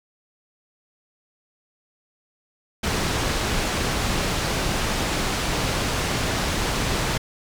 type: low-pass noise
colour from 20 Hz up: pink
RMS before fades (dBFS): -24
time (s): 2.83-7.18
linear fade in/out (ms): 10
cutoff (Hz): 7200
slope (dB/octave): 12
effects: none